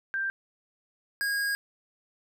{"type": "tone pair in turn", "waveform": ["sine", "square"], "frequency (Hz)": [1578, 1634.6], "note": ["G6", "G#6"], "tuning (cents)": [11, -28], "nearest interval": "minor second", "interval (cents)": 61, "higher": "second", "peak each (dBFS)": -27, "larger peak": "neither", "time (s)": [[0.14, 0.3], [1.21, 1.55]], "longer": "second", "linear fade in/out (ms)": 0, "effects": []}